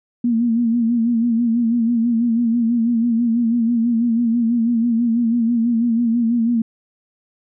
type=tone with vibrato; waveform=sine; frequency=233.1 Hz; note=A#3; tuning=in tune; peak=-14 dBFS; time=0.24-6.62 s; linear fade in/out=5 ms; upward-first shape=sine; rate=6.1 Hz; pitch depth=66 cents each way; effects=none